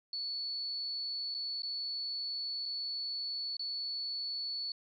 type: tone with dropouts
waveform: sine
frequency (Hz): 4434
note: C#8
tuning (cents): 0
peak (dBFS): -35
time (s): 0.13-4.72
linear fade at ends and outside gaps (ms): 2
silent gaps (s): 1.343-1.347 / 1.621-1.632 / 2.656-2.659 / 3.569-3.594
effects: none